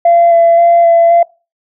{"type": "tone with vibrato", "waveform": "sine", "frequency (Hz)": 680, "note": "F5", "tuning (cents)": -46, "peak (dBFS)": -3, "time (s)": [0.05, 1.23], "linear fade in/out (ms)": 5, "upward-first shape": "square", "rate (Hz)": 1.9, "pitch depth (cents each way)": 12, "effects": ["noise-tail reverb RT60 0.3 s tail -23 dB re dry", "tanh soft clip ceiling -1 dBFS"]}